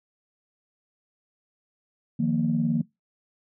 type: chord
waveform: sine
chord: Eb suspended second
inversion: none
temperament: just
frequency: 155.56 / 175.01 / 233.3 Hz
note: Eb3 / F3 / Bb3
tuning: 0 / +4 / +2 cents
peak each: -26 / -27 / -23 dBFS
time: 2.19-2.82 s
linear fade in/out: 10 ms
effects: noise-tail reverb RT60 0.2 s tail -23 dB re dry + tanh soft clip ceiling -13 dBFS